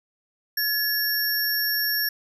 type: tone cluster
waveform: sine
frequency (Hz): 1703 / 5510 / 11880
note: G#6 / F8 / F#9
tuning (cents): +43 / -24 / +6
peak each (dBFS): -26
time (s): 0.57-2.09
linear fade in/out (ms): 5
effects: none